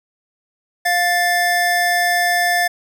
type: tone pair together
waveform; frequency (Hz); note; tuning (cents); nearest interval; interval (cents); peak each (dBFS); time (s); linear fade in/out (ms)
square; 703.7 / 1760; F5 / A6; +13 / 0; octave + major third; 1587; -18; 0.85-2.68; 10
effects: none